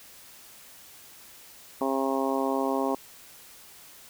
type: harmonic tone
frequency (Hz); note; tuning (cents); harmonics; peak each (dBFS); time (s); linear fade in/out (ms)
134.8; C#3; -48; 2 / 3 / 4 / 5 / 6 / 7 / 8; -29 / -31 / -32 / -33 / -34 / -34 / -35; 1.81-2.95; 2
effects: white hiss -50 dBFS RMS until 4.09 s